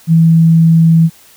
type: tone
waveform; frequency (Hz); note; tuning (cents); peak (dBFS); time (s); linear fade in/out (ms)
sine; 163.9; E3; -10; -4; 0.07-1.1; 50
effects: white hiss -43 dBFS RMS until 1.36 s